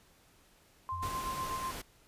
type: tone with tremolo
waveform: sine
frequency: 1046.5 Hz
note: C6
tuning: in tune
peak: -33 dBFS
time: 0.89-1.71 s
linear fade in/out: 0 ms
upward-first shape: sine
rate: 8.1 Hz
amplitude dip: 50%
type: tone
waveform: sine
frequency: 87.31 Hz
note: F2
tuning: in tune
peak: -40 dBFS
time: 0.92-1.08 s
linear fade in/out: 5 ms
type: noise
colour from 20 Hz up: pink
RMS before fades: -42 dBFS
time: 1.02-1.82 s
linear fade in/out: 10 ms
effects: pink hiss -64 dBFS RMS until 2.07 s + resampled to 32000 Hz